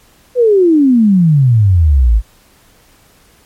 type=exponential sweep; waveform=sine; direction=down; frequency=511 to 50 Hz; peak=-5 dBFS; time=0.35-2.22 s; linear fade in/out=50 ms; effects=pink hiss -48 dBFS RMS until 3.45 s + MP3 64 kbps